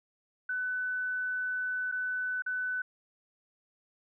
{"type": "tone with dropouts", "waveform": "sine", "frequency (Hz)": 1500, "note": "F#6", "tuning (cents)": 23, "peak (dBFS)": -30, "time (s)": [0.49, 2.82], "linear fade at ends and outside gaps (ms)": 5, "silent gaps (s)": [[1.916, 1.922], [2.422, 2.462]], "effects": []}